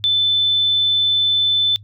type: tone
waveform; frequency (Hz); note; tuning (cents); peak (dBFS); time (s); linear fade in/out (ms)
sine; 3520; A7; 0; -13; 0.04-1.76; 0
effects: noise-tail reverb RT60 0.1 s tail -25 dB re dry + added 103 Hz sine -38 dBFS peak until 1.83 s